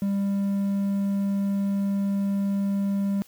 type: tone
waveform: triangle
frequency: 198.5 Hz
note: G3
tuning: 22 cents sharp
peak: -20 dBFS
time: 0.02-3.22 s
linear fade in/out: 0 ms
effects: white hiss -55 dBFS RMS until 3.27 s + high-pass 80 Hz 12 dB/octave